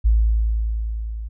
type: tone with level ramp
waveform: sine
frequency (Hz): 55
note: A1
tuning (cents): 0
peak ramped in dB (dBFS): -11 to -27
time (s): 0.04-1.29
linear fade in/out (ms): 20
effects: none